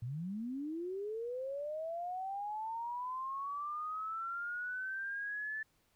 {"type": "linear sweep", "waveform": "sine", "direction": "up", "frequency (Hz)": [110.8, 1757], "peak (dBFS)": -37, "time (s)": [0.02, 5.63], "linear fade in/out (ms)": 5, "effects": ["pink hiss -74 dBFS RMS until 5.95 s"]}